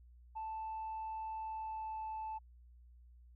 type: tone with pitch glide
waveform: sine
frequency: 880 to 874.9 Hz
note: A5 to A5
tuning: 0 to -10 cents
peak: -38 dBFS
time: 0.35-2.39 s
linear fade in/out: 20 ms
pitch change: -10 cents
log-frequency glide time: 1.38-2.02 s
effects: tanh soft clip ceiling -37 dBFS + added 60 Hz sine -57 dBFS peak until 3.35 s